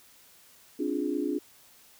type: chord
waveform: sine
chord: D half-diminished seventh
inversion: third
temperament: equal with one note detuned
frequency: 264.1 / 293.7 / 349.2 / 415.3 Hz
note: C4 / D4 / F4 / Ab4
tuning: +16 / 0 / 0 / 0 cents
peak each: -34 / -30 / -33 / -35 dBFS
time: 0.79-1.39 s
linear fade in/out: 10 ms
effects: white hiss -57 dBFS RMS until 1.99 s